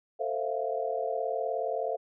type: chord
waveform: sine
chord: F major seventh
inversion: first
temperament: equal with one note detuned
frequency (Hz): 446.4 / 523.3 / 659.3 / 698.5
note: A4 / C5 / E5 / F5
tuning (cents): +25 / 0 / 0 / 0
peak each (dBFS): -34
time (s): 0.19-1.97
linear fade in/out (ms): 20
effects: none